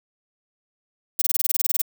violet noise bursts, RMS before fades -20 dBFS, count 13, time 1.19-1.817 s, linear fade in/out 5 ms, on 27 ms, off 23 ms, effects none

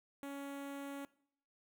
sawtooth tone with notch filter, 279.7 Hz, C#4, 16 cents sharp, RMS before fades -45 dBFS, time 0.23-1.05 s, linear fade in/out 0 ms, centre 4900 Hz, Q 1.1, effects noise-tail reverb RT60 0.6 s tail -20 dB re dry

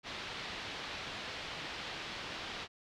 white low-pass noise, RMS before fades -43 dBFS, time 0.03-2.68 s, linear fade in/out 50 ms, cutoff 4100 Hz, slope 24 dB/octave, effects none

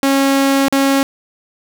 sawtooth tone with dropouts, 273.7 Hz, C#4, 22 cents flat, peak -7 dBFS, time 0.03-1.03 s, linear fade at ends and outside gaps 1 ms, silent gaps 0.683-0.725 s, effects none

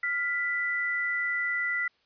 sine tone pair together, 1402.2 / 1983 Hz, F6 / B6, +7 / +7 cents, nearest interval tritone, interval 600 cents, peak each -33 / -27 dBFS, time 0.03-1.88 s, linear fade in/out 5 ms, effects white hiss -68 dBFS RMS until 2.05 s + resampled to 11025 Hz

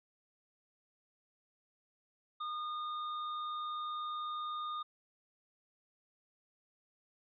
sine tone with tanh clipping, 1222 Hz, D#6, 32 cents flat, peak -39 dBFS, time 2.4-4.83 s, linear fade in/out 10 ms, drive 15 dB, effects resampled to 11025 Hz

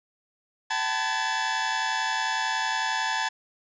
sawtooth tone cluster, 765 / 885 / 1001 / 1699 Hz, G5 / A5 / B5 / G#6, -42 / +10 / +23 / +39 cents, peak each -30 / -24 / -31 / -26 dBFS, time 0.7-3.29 s, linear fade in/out 10 ms, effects resampled to 16000 Hz + 9-bit

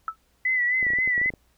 sine tone with exponential decay, 1312 Hz, E6, 9 cents flat, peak -21 dBFS, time 0.08-0.16 s, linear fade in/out 1 ms, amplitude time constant 16 ms
sine tone with vibrato, 1991 Hz, B6, 14 cents sharp, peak -20 dBFS, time 0.45-1.3 s, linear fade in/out 5 ms, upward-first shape sine, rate 3.8 Hz, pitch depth 54 cents each way
clicks, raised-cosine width 2 ms, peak -25 dBFS, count 11, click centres 0.828 / 0.867 / 0.904 / 0.935 / 0.987 / 1.076 / 1.179 / 1.215 / 1.26 / 1.303 / 1.338 s
effects added 60 Hz sine -66 dBFS peak until 1.57 s + pink hiss -66 dBFS RMS until 1.57 s

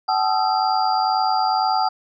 sine tone cluster, 757 / 859 / 1253 / 1342 / 4765 Hz, F#5 / A5 / D#6 / E6 / D8, +39 / -42 / +12 / +31 / +24 cents, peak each -20 / -21 / -28 / -27 / -28 dBFS, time 0.08-1.89 s, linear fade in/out 10 ms, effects none

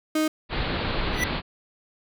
35% pulse tone, 311.1 Hz, D#4, in tune, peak -19 dBFS, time 0.15-0.28 s, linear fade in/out 5 ms
pink low-pass noise, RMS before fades -27 dBFS, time 0.49-1.42 s, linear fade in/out 50 ms, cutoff 4500 Hz, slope 96 dB/octave
square tone with exponential growth, 1975.5 Hz, B6, in tune, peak -20 dBFS, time 1.12-1.24 s, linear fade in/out 5 ms, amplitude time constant 25 ms
effects none

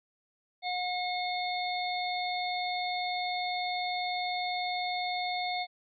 harmonic tone, 722 Hz, F#5, 43 cents flat, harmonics 1 / 3 / 5 / 6, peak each -32 / -37 / -39 / -40 dBFS, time 0.62-5.67 s, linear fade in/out 50 ms, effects none

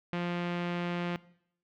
sawtooth tone with low-pass filter, 174.61 Hz, F3, in tune, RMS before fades -33 dBFS, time 0.13-1.16 s, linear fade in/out 0 ms, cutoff 2700 Hz, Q 1.6, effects noise-tail reverb RT60 0.7 s tail -20 dB re dry

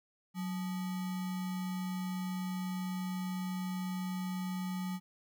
sine tone with sample-and-hold, 184.1 Hz, F#3, 8 cents flat, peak -34 dBFS, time 0.34-5 s, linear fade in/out 50 ms, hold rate 1050 Hz, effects none

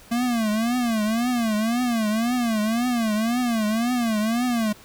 square tone with vibrato, 229.6 Hz, A#3, 26 cents flat, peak -21 dBFS, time 0.11-4.73 s, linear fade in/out 10 ms, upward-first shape triangle, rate 1.9 Hz, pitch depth 170 cents each way, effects pink hiss -48 dBFS RMS until 4.84 s

